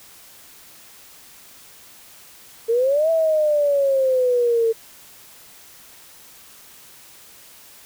sine exponential two-way sweep, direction up then down, 447.4 to 659.3 to 447.7 Hz, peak -15 dBFS, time 2.68-4.73 s, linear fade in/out 20 ms, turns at 3.1 s, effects white hiss -46 dBFS RMS until 7.85 s

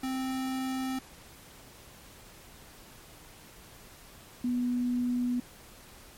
square / sine tone pair in turn, 261.6 / 245.6 Hz, C4 / B3, 0 / -9 cents, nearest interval minor second, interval 109 cents, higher first, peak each -31 / -26 dBFS, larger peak second, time 0.03-0.99 / 4.44-5.4 s, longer neither, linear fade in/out 5 ms, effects pink hiss -52 dBFS RMS until 6.17 s + MP3 64 kbps

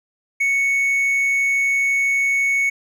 triangle tone, 2217 Hz, C#7, in tune, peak -14 dBFS, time 0.4-2.7 s, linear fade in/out 10 ms, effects none

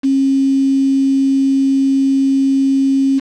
sine tone with quantisation, 270.8 Hz, C#4, 40 cents flat, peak -10 dBFS, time 0.03-3.2 s, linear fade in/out 20 ms, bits 5, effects low-pass 5000 Hz 12 dB/octave

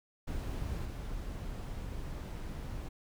brown noise with level steps, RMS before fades -37 / -40 dBFS, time 0.27-2.89 s, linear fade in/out 10 ms, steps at 0.85 s, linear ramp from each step 5 ms, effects none

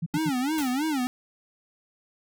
sine tone bursts, 164.81 Hz, E3, in tune, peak -25 dBFS, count 3, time 0.02-0.297 s, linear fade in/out 10 ms, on 43 ms, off 74 ms
square tone with vibrato, 281.2 Hz, C#4, 25 cents sharp, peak -25 dBFS, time 0.14-1.07 s, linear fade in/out 0 ms, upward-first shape sine, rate 3.1 Hz, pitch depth 220 cents each way
white noise with exponential decay, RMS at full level -33 dBFS, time 0.58-0.91 s, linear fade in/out 2 ms, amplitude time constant 71 ms
effects none

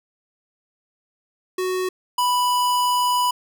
square tone pair in turn, 370 / 987.8 Hz, F#4 / B5, 0 / 0 cents, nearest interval octave + perfect fourth, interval 1700 cents, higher second, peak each -22 / -18 dBFS, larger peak second, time 1.58-1.89 / 2.18-3.31 s, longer second, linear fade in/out 5 ms, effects none

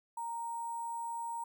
sine tone with sample-and-hold, 928 Hz, A#5, 8 cents flat, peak -36 dBFS, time 0.17-1.44 s, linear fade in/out 5 ms, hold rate 8820 Hz, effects none

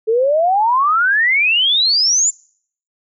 sine exponential sweep, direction up, 429.5 to 7310 Hz, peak -11 dBFS, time 0.07-2.31 s, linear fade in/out 20 ms, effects noise-tail reverb RT60 0.6 s tail -26 dB re dry

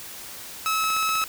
sawtooth tone, 1295 Hz, E6, 31 cents flat, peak -18 dBFS, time 0.66-1.24 s, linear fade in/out 0 ms
click train, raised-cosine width 0.3 ms, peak -21 dBFS, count 7, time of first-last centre 0.84-1.217 s, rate 15.9 Hz
effects white hiss -39 dBFS RMS until 1.28 s

